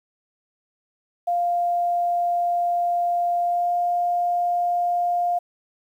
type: tone with pitch glide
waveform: sine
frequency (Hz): 698.5 to 703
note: F5 to F5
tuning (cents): 0 to +11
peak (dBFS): -19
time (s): 1.27-5.39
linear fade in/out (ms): 10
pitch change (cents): +11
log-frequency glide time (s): 3.42-3.73
effects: 9-bit